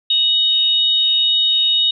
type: tone pair together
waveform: sine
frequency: 2960 / 3729 Hz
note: F#7 / A#7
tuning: 0 / 0 cents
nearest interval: major third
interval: 400 cents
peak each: -20 / -13 dBFS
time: 0.1-1.91 s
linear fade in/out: 5 ms
effects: none